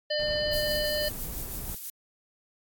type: harmonic tone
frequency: 601 Hz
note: D5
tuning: 40 cents sharp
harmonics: 1 / 3 / 5 / 7 / 8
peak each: -28 / -35 / -35 / -34 / -35 dBFS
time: 0.1-1.09 s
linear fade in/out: 10 ms
type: noise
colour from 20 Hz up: brown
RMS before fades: -38 dBFS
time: 0.19-1.75 s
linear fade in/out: 5 ms
type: noise with tremolo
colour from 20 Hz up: violet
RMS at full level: -35 dBFS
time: 0.53-1.9 s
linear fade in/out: 2 ms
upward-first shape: sine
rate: 6.1 Hz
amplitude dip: 40%
effects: AAC 64 kbps